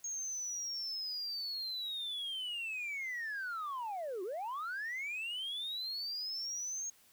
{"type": "linear two-way sweep", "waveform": "sine", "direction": "down then up", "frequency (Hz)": [6550, 349.2, 6550], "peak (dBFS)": -35, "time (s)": [0.04, 6.9], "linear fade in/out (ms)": 5, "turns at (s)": 4.23, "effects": ["tanh soft clip ceiling -35 dBFS", "white hiss -65 dBFS RMS until 7.12 s"]}